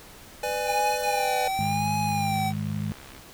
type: chord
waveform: square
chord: G# diminished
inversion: first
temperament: just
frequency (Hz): 498.4 / 598 / 830.6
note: B4 / D5 / G#5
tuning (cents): +16 / +31 / 0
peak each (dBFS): -31 / -32 / -31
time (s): 0.43-1.48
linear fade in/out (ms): 5
type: tone with vibrato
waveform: square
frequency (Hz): 800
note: G5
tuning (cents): +35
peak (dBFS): -26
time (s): 0.65-2.53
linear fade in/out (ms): 50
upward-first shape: sine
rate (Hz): 0.95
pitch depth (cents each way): 76
type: harmonic tone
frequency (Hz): 51.91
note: G#1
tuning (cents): 0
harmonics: 2 / 3 / 4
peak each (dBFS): -31 / -31 / -31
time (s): 1.59-2.92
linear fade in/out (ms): 0
type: click train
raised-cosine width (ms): 0.3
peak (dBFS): -30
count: 106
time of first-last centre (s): 1.61-3.18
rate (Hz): 66.9
effects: pink hiss -47 dBFS RMS until 3.33 s